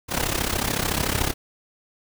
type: noise with amplitude modulation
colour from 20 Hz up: pink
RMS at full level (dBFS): -21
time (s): 0.08-1.34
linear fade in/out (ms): 50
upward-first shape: sine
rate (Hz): 33.7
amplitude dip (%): 80
effects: none